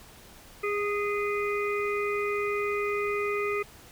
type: harmonic tone with a mistuned harmonic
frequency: 410 Hz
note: G#4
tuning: 22 cents flat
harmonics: 1 / 3 / 5 / 6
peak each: -28 / -33 / -35 / -36 dBFS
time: 0.63-3.63 s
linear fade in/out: 10 ms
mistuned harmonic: 3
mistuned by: +19 cents
effects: pink hiss -51 dBFS RMS until 3.91 s